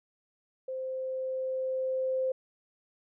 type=tone with level ramp; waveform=sine; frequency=521 Hz; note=C5; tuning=7 cents flat; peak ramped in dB=-33 to -26 dBFS; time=0.68-2.32 s; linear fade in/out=5 ms; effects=none